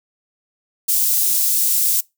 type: high-pass noise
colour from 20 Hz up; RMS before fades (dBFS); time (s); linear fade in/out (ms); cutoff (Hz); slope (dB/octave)
white; -17; 0.88-2.01; 10; 7300; 12
effects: noise-tail reverb RT60 0.2 s tail -23 dB re dry